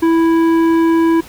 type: tone with tanh clipping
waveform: sine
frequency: 329.6 Hz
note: E4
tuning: in tune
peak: -11 dBFS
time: 0.02-1.21 s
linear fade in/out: 10 ms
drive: 12 dB
effects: pink hiss -38 dBFS RMS until 1.28 s